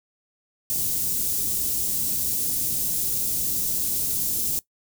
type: band-stop noise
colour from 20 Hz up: white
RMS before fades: -25 dBFS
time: 0.7-4.59 s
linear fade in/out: 0 ms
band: 280 to 7300 Hz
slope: 12 dB/octave
effects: noise-tail reverb RT60 0.1 s tail -19 dB re dry